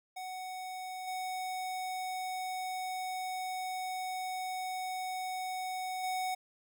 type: tone with level steps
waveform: square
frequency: 744 Hz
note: F#5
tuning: 9 cents sharp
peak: -40 / -36 / -33 dBFS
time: 0.16-6.35 s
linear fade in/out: 10 ms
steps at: 1.07 / 6.03 s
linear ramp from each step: 10 ms
effects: none